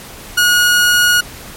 sawtooth tone, 1447 Hz, F#6, 39 cents flat, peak -5 dBFS, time 0.37-1.21 s, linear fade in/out 10 ms, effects pink hiss -33 dBFS RMS until 1.56 s + MP3 64 kbps

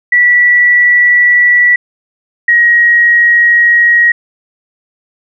sine tone pair in turn, 1952 / 1893.1 Hz, B6 / A#6, -21 / +26 cents, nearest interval minor second, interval 53 cents, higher first, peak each -4 dBFS, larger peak neither, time 0.12-1.76 / 2.48-4.12 s, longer neither, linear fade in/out 5 ms, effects none

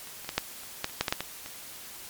clicks, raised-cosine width 0.2 ms, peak -29 / -25 / -15 / -6 / -29 / -10 / -27 / -7 / -9 / -7 / -13 / -22 dBFS, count 12, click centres 0.073 / 0.246 / 0.291 / 0.38 / 0.634 / 0.844 / 0.897 / 1.01 / 1.082 / 1.125 / 1.206 / 1.461 s, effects white hiss -44 dBFS RMS until 2.09 s + MP3 96 kbps

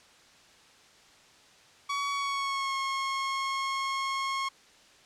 sawtooth tone with pitch glide, 1128 to 1084.6 Hz, C#6 to C#6, +30 to -38 cents, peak -25 dBFS, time 1.89-4.49 s, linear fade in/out 10 ms, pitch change -68 cents, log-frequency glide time 2.11-2.75 s, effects white hiss -57 dBFS RMS until 5.05 s + low-pass 6000 Hz 12 dB/octave

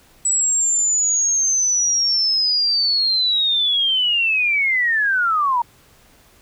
sine linear sweep, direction down, 7870 to 921 Hz, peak -15 dBFS, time 0.25-5.62 s, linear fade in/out 5 ms, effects pink hiss -52 dBFS RMS until 6.41 s

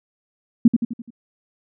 sine tone with echo, 233.1 Hz, A#3, in tune, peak -6 dBFS, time 0.65-0.68 s, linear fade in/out 5 ms, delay 85 ms, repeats 5, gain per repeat -6 dB, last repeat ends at 1.105 s, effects none

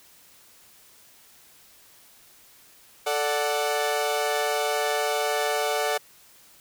sawtooth chord, D major, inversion second, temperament equal, 440 / 587.3 / 740 Hz, A4 / D5 / F#5, 0 / 0 / 0 cents, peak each -24 dBFS, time 3.06-5.98 s, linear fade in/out 10 ms, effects white hiss -54 dBFS RMS until 6.6 s

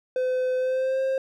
triangle tone with pitch glide, 510 to 530.7 Hz, C5 to C5, -44 to +24 cents, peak -20 dBFS, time 0.16-1.18 s, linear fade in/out 2 ms, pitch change +68 cents, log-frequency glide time 0.57-1.01 s, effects none

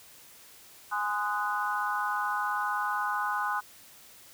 sine chord, Ab dominant seventh, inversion none, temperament equal with one note detuned, 830.6 / 1030.3 / 1244.5 / 1480 Hz, Ab5 / C6 / Eb6 / Gb6, 0 / -27 / 0 / 0 cents, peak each -33 dBFS, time 0.91-3.61 s, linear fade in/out 20 ms, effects white hiss -53 dBFS RMS until 4.33 s

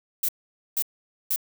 violet noise bursts, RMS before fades -24 dBFS, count 3, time 0.23-1.361 s, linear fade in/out 5 ms, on 57 ms, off 480 ms, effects none

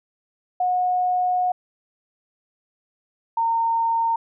sine tone pair in turn, 727 / 916 Hz, F#5 / A#5, -31 / -31 cents, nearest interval major third, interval 400 cents, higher second, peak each -18 dBFS, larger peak neither, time 0.6-1.52 / 3.37-4.16 s, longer first, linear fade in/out 5 ms, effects none

